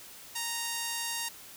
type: tone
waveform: 5% pulse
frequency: 930 Hz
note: A#5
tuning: 4 cents flat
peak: -20 dBFS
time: 0.35-1.29 s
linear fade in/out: 10 ms
effects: white hiss -49 dBFS RMS until 1.56 s